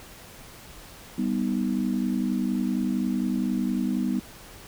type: chord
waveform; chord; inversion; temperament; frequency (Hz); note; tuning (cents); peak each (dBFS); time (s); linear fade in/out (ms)
sine; G augmented; none; equal; 196 / 246.9 / 311.1; G3 / B3 / D#4; 0 / 0 / 0; -27 / -26 / -31; 1.18-4.2; 5
effects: pink hiss -46 dBFS RMS until 4.67 s